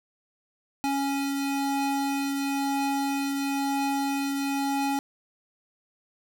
square tone pair together, 277.2 / 830.6 Hz, C#4 / G#5, 0 / 0 cents, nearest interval octave + perfect fifth, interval 1900 cents, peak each -27 / -32 dBFS, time 0.84-4.99 s, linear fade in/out 0 ms, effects none

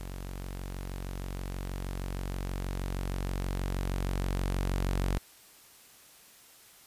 sawtooth tone with level ramp, 46.32 Hz, F#1, 3 cents sharp, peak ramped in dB -34 to -23 dBFS, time 0-5.18 s, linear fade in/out 0 ms, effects white hiss -56 dBFS RMS until 6.86 s + resampled to 32000 Hz

